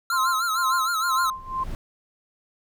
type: tone with vibrato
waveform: square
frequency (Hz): 1338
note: E6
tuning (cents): +25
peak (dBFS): -23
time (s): 0.1-1.3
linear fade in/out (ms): 2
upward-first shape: sine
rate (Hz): 6.5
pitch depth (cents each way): 97
type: tone with tremolo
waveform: sine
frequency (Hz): 1046.5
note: C6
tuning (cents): 0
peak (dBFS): -21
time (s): 0.12-1.64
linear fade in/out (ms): 10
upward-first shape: sine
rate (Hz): 2.1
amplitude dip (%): 90
type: noise with exponential growth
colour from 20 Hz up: brown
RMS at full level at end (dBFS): -30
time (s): 0.92-1.75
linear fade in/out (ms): 0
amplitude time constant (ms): 180
effects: none